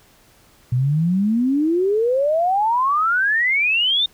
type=exponential sweep; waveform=sine; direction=up; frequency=120 to 3691 Hz; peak=-15 dBFS; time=0.72-4.06 s; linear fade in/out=5 ms; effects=pink hiss -53 dBFS RMS until 4.13 s